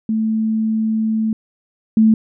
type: tone pair in turn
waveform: sine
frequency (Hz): 220 / 220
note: A3 / A3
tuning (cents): 0 / 0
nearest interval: unison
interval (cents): 0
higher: neither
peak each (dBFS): -15 / -8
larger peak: second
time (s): 0.09-1.33 / 1.97-2.14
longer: first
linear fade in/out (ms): 2
effects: none